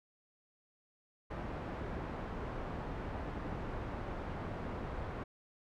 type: low-pass noise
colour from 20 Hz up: pink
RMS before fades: -41 dBFS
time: 1.3-5.24 s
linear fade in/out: 10 ms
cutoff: 1300 Hz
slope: 12 dB/octave
effects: none

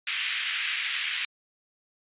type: band-pass noise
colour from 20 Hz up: white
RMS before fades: -30 dBFS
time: 0.07-1.25 s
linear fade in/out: 2 ms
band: 1800 to 3200 Hz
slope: 24 dB/octave
effects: resampled to 8000 Hz

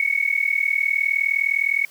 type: tone with amplitude modulation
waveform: sine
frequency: 2217 Hz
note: C#7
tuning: in tune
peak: -14 dBFS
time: 0-1.85 s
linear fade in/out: 2 ms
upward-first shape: sine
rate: 39.7 Hz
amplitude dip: 90%
effects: white hiss -49 dBFS RMS until 1.9 s + high-pass 80 Hz 12 dB/octave

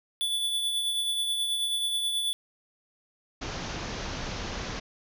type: tone with tremolo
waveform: square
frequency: 3461 Hz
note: A7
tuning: 29 cents flat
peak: -25 dBFS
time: 0.21-2.33 s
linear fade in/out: 0 ms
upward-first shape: triangle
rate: 9.3 Hz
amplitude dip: 40%
type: low-pass noise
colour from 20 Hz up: pink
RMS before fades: -35 dBFS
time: 3.41-4.8 s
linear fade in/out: 10 ms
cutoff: 6600 Hz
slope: 96 dB/octave
effects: none

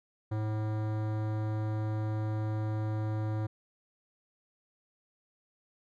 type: tone with hard clipping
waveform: sine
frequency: 107.9 Hz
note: A2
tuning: 33 cents flat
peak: -32 dBFS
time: 0.31-3.47 s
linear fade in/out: 10 ms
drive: 18 dB
effects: none

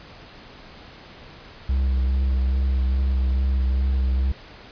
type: tone with vibrato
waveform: triangle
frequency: 65.41 Hz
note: C2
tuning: in tune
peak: -16 dBFS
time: 1.69-4.32 s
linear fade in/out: 5 ms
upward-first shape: sine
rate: 2.4 Hz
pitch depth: 25 cents each way
effects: pink hiss -44 dBFS RMS until 4.71 s + resampled to 11025 Hz

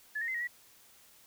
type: tone with pitch steps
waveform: sine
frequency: 1720 / 1855 / 2061 / 1889 / 1941 Hz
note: A6 / A#6 / C7 / A#6 / B6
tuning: -40 / -9 / -27 / +22 / -31 cents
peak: -32 dBFS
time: 0.15-0.475 s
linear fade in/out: 10 ms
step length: 65 ms
effects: white hiss -60 dBFS RMS until 1.26 s

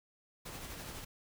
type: noise with tremolo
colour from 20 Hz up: pink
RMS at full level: -44 dBFS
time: 0.45-1.05 s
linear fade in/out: 10 ms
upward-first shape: sine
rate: 12 Hz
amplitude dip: 35%
effects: none

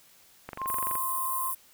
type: click train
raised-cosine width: 0.5 ms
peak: -22 dBFS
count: 12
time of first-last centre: 0.49-0.954 s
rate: 23.7 Hz
type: tone with pitch glide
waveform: sine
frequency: 1058 to 1048.9 Hz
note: C6 to C6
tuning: +19 to +4 cents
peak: -30 dBFS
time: 0.57-1.54 s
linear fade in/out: 50 ms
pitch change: -15 cents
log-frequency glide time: 0.69-0.92 s
type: high-pass noise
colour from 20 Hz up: pink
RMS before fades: -33 dBFS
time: 0.67-1.55 s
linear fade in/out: 10 ms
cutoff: 9500 Hz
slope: 48 dB/octave
effects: white hiss -58 dBFS RMS until 1.73 s

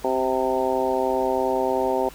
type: harmonic tone with a mistuned harmonic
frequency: 130 Hz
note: C3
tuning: 11 cents flat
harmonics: 2 / 3 / 4 / 5 / 6 / 7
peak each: -30 / -25 / -26 / -27 / -29 / -27 dBFS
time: 0.04-2.09 s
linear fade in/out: 5 ms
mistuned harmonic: 2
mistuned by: +20 cents
effects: added 50 Hz sine -47 dBFS peak until 2.14 s + pink hiss -45 dBFS RMS until 2.14 s

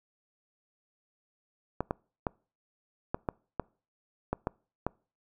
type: clicks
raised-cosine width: 1 ms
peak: -15 dBFS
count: 9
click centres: 1.806 / 1.909 / 2.268 / 3.145 / 3.288 / 3.597 / 4.33 / 4.471 / 4.866 s
effects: noise-tail reverb RT60 0.4 s tail -26 dB re dry

